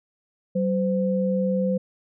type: tone pair together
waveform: sine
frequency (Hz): 190 / 513.1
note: F#3 / C5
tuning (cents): +46 / -34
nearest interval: octave + perfect fourth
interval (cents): 1720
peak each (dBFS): -22 / -24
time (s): 0.55-1.78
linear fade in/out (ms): 10
effects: none